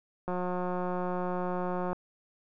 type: click train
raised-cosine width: 1 ms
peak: -20 dBFS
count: 298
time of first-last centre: 0.28-1.93 s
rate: 180 Hz
effects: none